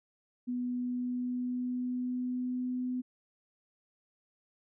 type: tone with pitch glide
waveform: sine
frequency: 246.9 to 251.5 Hz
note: B3 to B3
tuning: 0 to +32 cents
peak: -31 dBFS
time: 0.47-3.02 s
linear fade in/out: 20 ms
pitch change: +32 cents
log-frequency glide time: 0.71-2.85 s
effects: none